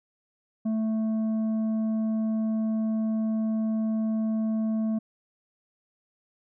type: tone with tanh clipping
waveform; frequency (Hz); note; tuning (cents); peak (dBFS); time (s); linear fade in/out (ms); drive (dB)
sine; 220; A3; 0; -25; 0.65-4.99; 10; 6
effects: none